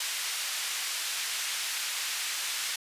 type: band-pass noise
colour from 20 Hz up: pink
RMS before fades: -33 dBFS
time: 0-2.76 s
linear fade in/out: 5 ms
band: 2100 to 11000 Hz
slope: 12 dB/octave
effects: resampled to 32000 Hz